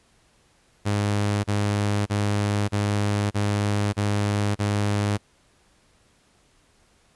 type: tone bursts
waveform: sawtooth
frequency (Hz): 102.8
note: G#2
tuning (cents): -17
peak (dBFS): -17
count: 7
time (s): 0.85-5.178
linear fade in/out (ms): 20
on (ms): 590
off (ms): 33
effects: pink hiss -61 dBFS RMS until 7.15 s + resampled to 24000 Hz